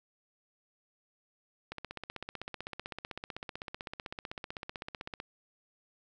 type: click train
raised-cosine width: 0.3 ms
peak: -23 dBFS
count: 56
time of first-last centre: 1.72-5.201 s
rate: 15.8 Hz
effects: none